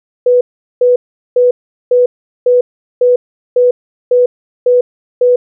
sine tone bursts, 493.3 Hz, B4, 2 cents flat, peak -5 dBFS, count 10, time 0.26-5.36 s, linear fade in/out 5 ms, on 150 ms, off 400 ms, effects none

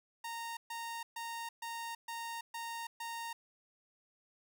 sawtooth tone bursts, 925 Hz, A#5, 14 cents flat, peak -36 dBFS, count 7, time 0.24-3.33 s, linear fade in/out 5 ms, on 330 ms, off 130 ms, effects none

